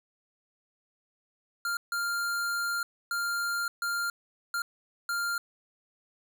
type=tone bursts at uneven times; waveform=square; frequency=1396.9 Hz; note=F6; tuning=in tune; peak=-29 dBFS; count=6; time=1.65-1.77 / 1.92-2.83 / 3.11-3.68 / 3.82-4.1 / 4.54-4.62 / 5.09-5.38 s; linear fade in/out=2 ms; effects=none